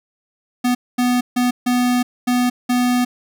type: tone bursts at uneven times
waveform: square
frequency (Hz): 246.9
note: B3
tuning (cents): 0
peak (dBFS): -15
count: 6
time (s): 0.64-0.75 / 0.98-1.21 / 1.36-1.51 / 1.66-2.03 / 2.27-2.5 / 2.69-3.05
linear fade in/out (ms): 10
effects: none